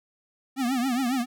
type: tone with vibrato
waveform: square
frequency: 253.5 Hz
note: B3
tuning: 45 cents sharp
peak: -24 dBFS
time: 0.56-1.26 s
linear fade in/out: 50 ms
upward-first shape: triangle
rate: 7.3 Hz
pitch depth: 160 cents each way
effects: none